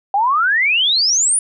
sine exponential sweep, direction up, 769 to 9956 Hz, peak -12 dBFS, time 0.14-1.39 s, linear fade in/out 2 ms, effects none

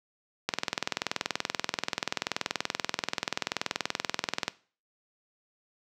click train, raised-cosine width 0.2 ms, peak -9 dBFS, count 84, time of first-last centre 0.49-4.48 s, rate 20.8 Hz, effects noise-tail reverb RT60 0.4 s tail -19 dB re dry + high-pass 150 Hz 12 dB/octave

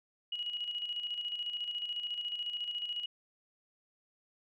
sine tone with tremolo, 2904 Hz, F#7, 33 cents flat, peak -33 dBFS, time 0.32-3.06 s, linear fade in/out 5 ms, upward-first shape square, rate 14 Hz, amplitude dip 50%, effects none

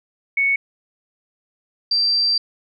sine tone pair in turn, 2217 / 4698 Hz, C#7 / D8, 0 / 0 cents, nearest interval octave + minor second, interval 1300 cents, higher second, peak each -15 dBFS, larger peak neither, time 0.37-0.56 / 1.91-2.38 s, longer second, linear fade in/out 5 ms, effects none

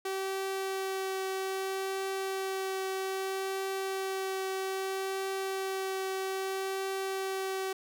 sawtooth tone with vibrato, 383.8 Hz, G4, 37 cents flat, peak -28 dBFS, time 0.05-7.73 s, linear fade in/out 5 ms, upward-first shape triangle, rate 0.62 Hz, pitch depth 10 cents each way, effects none

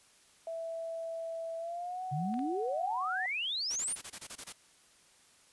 sine tone with pitch glide, 659.3 to 744.3 Hz, E5 to F#5, 0 to +10 cents, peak -36 dBFS, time 0.47-3.26 s, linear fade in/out 2 ms, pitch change +210 cents, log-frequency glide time 1.58-2.03 s
sine exponential sweep, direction up, 133.8 to 9970 Hz, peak -32 dBFS, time 2.11-3.96 s, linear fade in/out 20 ms
clicks, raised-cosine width 0.3 ms, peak -34 dBFS, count 2, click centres 2.341 / 2.392 s
white noise bursts, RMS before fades -43 dBFS, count 10, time 3.7-4.527 s, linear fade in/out 10 ms, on 62 ms, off 23 ms
effects white hiss -63 dBFS RMS until 5.52 s + resampled to 24000 Hz

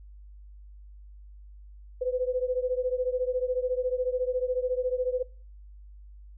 sine beating tone pair, 500 / 514 Hz, B4 / C5, +21 / -31 cents, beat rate 14 Hz, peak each -27 / -30 dBFS, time 2.01-5.23 s, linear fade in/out 10 ms, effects noise-tail reverb RT60 0.4 s tail -22 dB re dry + added 50 Hz sine -45 dBFS peak until 6.37 s

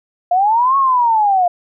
sine linear two-way sweep, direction up then down, 693 to 1108.7 to 693 Hz, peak -10 dBFS, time 0.31-1.48 s, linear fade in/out 5 ms, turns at 0.77 s, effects none

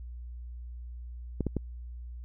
clicks, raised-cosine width 3 ms, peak -16 dBFS, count 3, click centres 1.407 / 1.467 / 1.567 s, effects added 60 Hz sine -39 dBFS peak until 2.24 s

